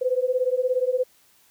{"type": "beating tone pair", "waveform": "sine", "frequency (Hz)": [499, 516], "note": ["B4", "C5"], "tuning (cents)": [18, -24], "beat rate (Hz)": 17, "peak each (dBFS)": -23, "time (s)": [0.01, 1.04], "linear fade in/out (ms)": 10, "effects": ["white hiss -59 dBFS RMS until 1.5 s"]}